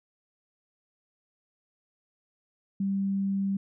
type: tone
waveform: sine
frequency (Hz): 196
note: G3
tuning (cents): 0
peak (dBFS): -25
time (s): 2.8-3.57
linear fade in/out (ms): 5
effects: none